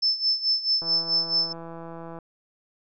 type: tone with tremolo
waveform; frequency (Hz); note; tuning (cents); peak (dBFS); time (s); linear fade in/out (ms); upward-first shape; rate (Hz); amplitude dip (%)
sine; 5274; E8; 0; -18; 0.02-1.53; 10; sine; 4.6; 80
type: click train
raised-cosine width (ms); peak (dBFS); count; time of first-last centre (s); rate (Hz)
1; -26; 228; 0.82-2.187; 166
effects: none